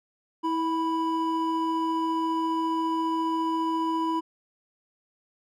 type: tone pair together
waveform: triangle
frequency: 324.4 / 987.8 Hz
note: E4 / B5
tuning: -28 / 0 cents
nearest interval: octave + perfect fifth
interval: 1928 cents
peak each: -25 dBFS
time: 0.43-4.21 s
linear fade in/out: 20 ms
effects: none